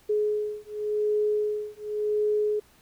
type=beating tone pair; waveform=sine; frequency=421.1 / 422 Hz; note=G#4 / G#4; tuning=+24 / +28 cents; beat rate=0.9 Hz; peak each=-27 dBFS; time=0.09-2.6 s; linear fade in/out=10 ms; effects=pink hiss -59 dBFS RMS until 2.81 s